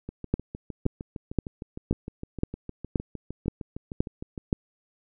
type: two click trains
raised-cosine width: 3 ms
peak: -22 / -9 dBFS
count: 29 / 9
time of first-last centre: 0.09-4.378 / 0.34-4.528 s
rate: 6.53 / 1.91 Hz
effects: none